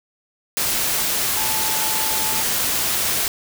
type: tone in noise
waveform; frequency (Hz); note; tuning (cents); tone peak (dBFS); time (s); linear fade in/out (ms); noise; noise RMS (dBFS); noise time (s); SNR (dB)
sine; 872; A5; -16; -29; 1.37-2.42; 0; white; -21; 0.57-3.28; -11
effects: none